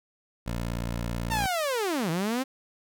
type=tone; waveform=15% pulse; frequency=58.27 Hz; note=A#1; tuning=in tune; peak=-23 dBFS; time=0.46-1.47 s; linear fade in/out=10 ms
type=linear two-way sweep; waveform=sawtooth; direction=down then up; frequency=923 to 155.4 to 271.4 Hz; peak=-22 dBFS; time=1.3-2.44 s; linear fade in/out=20 ms; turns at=2.1 s
effects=none